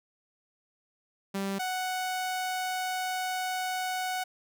sawtooth tone pair in turn, 196 / 740.9 Hz, G3 / F#5, 0 / +2 cents, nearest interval octave + major seventh, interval 2302 cents, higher second, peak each -26 dBFS, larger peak neither, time 1.34-1.59 / 1.59-4.24 s, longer second, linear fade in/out 10 ms, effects none

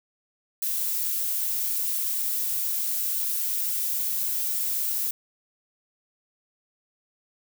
violet noise, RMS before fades -27 dBFS, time 0.62-5.11 s, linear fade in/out 5 ms, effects none

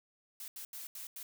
blue noise bursts at uneven times, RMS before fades -45 dBFS, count 5, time 0.4-0.48 / 0.56-0.65 / 0.73-0.87 / 0.95-1.07 / 1.16-1.23 s, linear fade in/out 2 ms, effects none

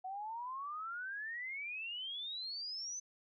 sine exponential sweep, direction up, 736 to 6180 Hz, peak -40 dBFS, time 0.04-3 s, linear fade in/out 10 ms, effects none

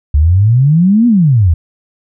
sine exponential two-way sweep, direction up then down, 69.3 to 246.9 to 76.4 Hz, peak -5 dBFS, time 0.14-1.54 s, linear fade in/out 5 ms, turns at 1.07 s, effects none

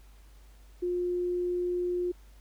sine tone, 355.5 Hz, F4, 31 cents sharp, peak -27 dBFS, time 0.82-2.12 s, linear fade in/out 10 ms, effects added 50 Hz sine -51 dBFS peak until 2.4 s + pink hiss -63 dBFS RMS until 2.4 s

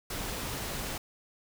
pink noise, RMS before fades -36 dBFS, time 0.1-0.98 s, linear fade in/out 5 ms, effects none

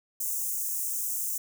white high-pass noise, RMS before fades -31 dBFS, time 0.2-1.38 s, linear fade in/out 5 ms, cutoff 6300 Hz, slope 48 dB/octave, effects none

